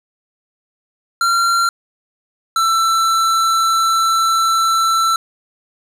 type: tone pair in turn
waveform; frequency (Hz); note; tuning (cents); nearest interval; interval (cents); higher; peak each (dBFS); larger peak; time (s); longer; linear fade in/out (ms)
square; 1373 / 1334.7; F6 / E6; -30 / +21; unison; 49; first; -13; neither; 1.21-1.69 / 2.56-5.16; second; 2
effects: low-pass 11000 Hz 12 dB/octave + 7-bit